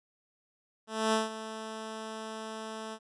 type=tone with ADSR envelope; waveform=10% pulse; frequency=220 Hz; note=A3; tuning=in tune; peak=-16 dBFS; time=0.87-2.99 s; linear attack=260 ms; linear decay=160 ms; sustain=-14 dB; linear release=59 ms; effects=resampled to 24000 Hz